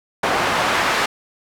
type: noise with band-pass filter sweep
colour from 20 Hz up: pink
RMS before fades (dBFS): -19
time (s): 0.23-1.06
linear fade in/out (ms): 5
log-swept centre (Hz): 930 to 1600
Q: 0.8
effects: none